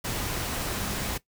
sine tone in noise, 200 Hz, G3, 35 cents sharp, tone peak -39 dBFS, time 0.75-1.12 s, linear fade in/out 10 ms, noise pink, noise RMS -31 dBFS, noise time 0.04-1.18 s, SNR -11 dB, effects noise-tail reverb RT60 0.1 s tail -17 dB re dry

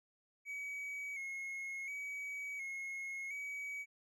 triangle tone with vibrato, 2217 Hz, C#7, in tune, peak -39 dBFS, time 0.45-3.86 s, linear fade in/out 50 ms, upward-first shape square, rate 0.7 Hz, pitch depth 41 cents each way, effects none

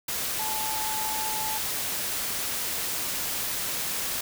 sine tone in noise, 868 Hz, A5, 24 cents flat, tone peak -32 dBFS, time 0.39-1.58 s, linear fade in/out 5 ms, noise white, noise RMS -30 dBFS, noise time 0.08-4.21 s, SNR -5 dB, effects none

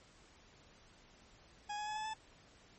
40% pulse tone with pitch steps, 830 / 840.6 / 851.4 / 862.3 / 873.3 Hz, G#5 / G#5 / G#5 / A5 / A5, -1 / +21 / +43 / -35 / -13 cents, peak -38 dBFS, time 1.69-2.14 s, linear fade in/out 10 ms, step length 90 ms, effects pink hiss -63 dBFS RMS until 2.78 s + MP3 32 kbps

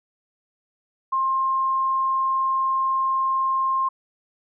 sine tone, 1061 Hz, C6, 24 cents sharp, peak -19 dBFS, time 1.12-3.89 s, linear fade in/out 10 ms, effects none

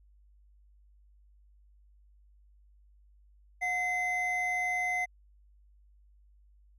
triangle tone pair together, 725.4 / 2054 Hz, F#5 / C7, -34 / -33 cents, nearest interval octave + tritone, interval 1801 cents, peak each -32 / -28 dBFS, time 3.61-5.06 s, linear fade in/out 20 ms, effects added 50 Hz sine -58 dBFS peak until 6.78 s

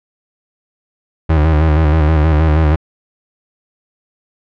35% pulse tone with vibrato, 77.78 Hz, D#2, in tune, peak -7 dBFS, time 1.29-2.76 s, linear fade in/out 10 ms, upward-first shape square, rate 6.3 Hz, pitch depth 51 cents each way, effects low-pass 2000 Hz 12 dB/octave

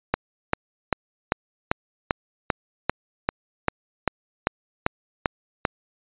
click train, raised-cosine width 0.5 ms, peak -4 dBFS, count 15, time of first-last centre 0.14-5.652 s, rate 2.54 Hz, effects resampled to 8000 Hz

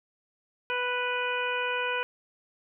harmonic tone, 493.9 Hz, B4, in tune, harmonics 1 / 2 / 3 / 4 / 5 / 6, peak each -33 / -33 / -32 / -42 / -33 / -38 dBFS, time 0.7-2.03 s, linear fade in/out 0 ms, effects none

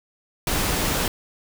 pink noise, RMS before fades -23 dBFS, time 0.47-1.08 s, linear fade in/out 2 ms, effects none

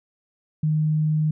sine tone, 154.3 Hz, D#3, 14 cents flat, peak -18 dBFS, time 0.63-1.31 s, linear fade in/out 5 ms, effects none

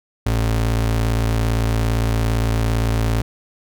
square ring-modulated tone, 82.41 Hz, E2, in tune, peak -14 dBFS, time 0.26-3.22 s, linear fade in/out 5 ms, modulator 28.8 Hz, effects none

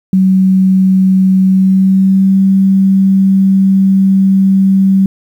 sine tone with pitch glide, 188.9 to 192.87 Hz, F#3 to G3, +36 to -28 cents, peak -5 dBFS, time 0.13-5.06 s, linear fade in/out 2 ms, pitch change +36 cents, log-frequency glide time 1.43-2.39 s, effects 7-bit

